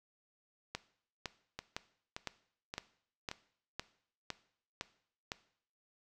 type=two click trains; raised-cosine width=0.2 ms; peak=-23 / -20 dBFS; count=4 / 10; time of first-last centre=1.59-3.314 / 0.75-5.319 s; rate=1.74 / 1.97 Hz; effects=noise-tail reverb RT60 0.6 s tail -17 dB re dry